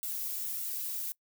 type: noise with flanger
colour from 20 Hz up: violet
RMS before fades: -36 dBFS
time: 0.03-1.12 s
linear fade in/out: 0 ms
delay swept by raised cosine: 1.4 to 3.1 ms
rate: 1.7 Hz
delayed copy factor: +0.85
effects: noise-tail reverb RT60 0.1 s tail -23 dB re dry